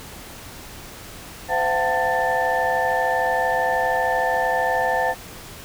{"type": "tone cluster", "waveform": "sine", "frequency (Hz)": [513, 684, 757, 891, 1773], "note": ["C5", "F5", "F#5", "A5", "A6"], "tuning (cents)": [-34, -36, 39, 22, 13], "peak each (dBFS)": -24, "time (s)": [1.48, 5.15], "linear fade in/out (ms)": 50, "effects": ["tanh soft clip ceiling -10 dBFS", "pink hiss -39 dBFS RMS until 5.64 s"]}